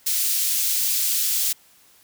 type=high-pass noise; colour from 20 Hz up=white; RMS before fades=-22 dBFS; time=0.06-1.53 s; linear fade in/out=10 ms; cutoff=3800 Hz; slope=12 dB/octave; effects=white hiss -55 dBFS RMS until 2.03 s